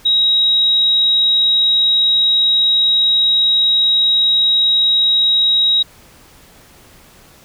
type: tone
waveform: sine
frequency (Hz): 3815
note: A#7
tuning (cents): +39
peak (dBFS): -10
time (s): 0.05-5.83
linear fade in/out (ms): 10
effects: pink hiss -45 dBFS RMS until 7.44 s